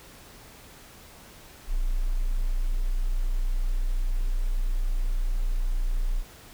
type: tone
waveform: sine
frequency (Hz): 29.96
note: A#0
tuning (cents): +48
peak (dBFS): -22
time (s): 1.67-6.24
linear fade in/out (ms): 50
effects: pink hiss -49 dBFS RMS until 6.53 s